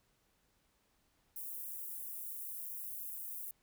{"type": "high-pass noise", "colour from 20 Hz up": "white", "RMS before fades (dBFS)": -44, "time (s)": [1.36, 3.51], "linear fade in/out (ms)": 2, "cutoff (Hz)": 11000, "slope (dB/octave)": 24, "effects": ["pink hiss -75 dBFS RMS until 3.62 s"]}